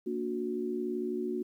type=chord; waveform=sine; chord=Bb augmented; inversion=none; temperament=just; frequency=233.1 / 291.4 / 364.2 Hz; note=Bb3 / D4 / F#4; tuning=0 / -13 / -27 cents; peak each=-36 / -38 / -33 dBFS; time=0.06-1.43 s; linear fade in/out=10 ms; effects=11-bit